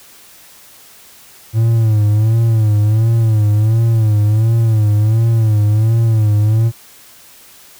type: tone with vibrato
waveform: triangle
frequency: 109.6 Hz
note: A2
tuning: 6 cents flat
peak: -7 dBFS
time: 1.53-6.72 s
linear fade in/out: 50 ms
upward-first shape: sine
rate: 1.4 Hz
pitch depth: 85 cents each way
effects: white hiss -42 dBFS RMS until 7.79 s